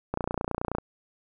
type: click train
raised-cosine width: 1 ms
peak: -14 dBFS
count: 20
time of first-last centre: 0.14-0.784 s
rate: 29.5 Hz
effects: none